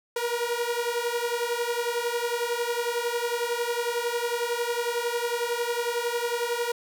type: beating tone pair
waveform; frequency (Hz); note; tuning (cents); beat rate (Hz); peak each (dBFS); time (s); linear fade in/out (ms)
sawtooth; 470.8 / 481.8; A#4 / B4; +17 / -43; 11; -25; 0.16-6.72; 5
effects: none